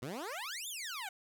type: exponential two-way sweep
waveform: 15% pulse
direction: up then down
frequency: 114.6 to 3700 to 723 Hz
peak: -33 dBFS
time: 0.02-1.09 s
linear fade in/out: 5 ms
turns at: 0.68 s
effects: none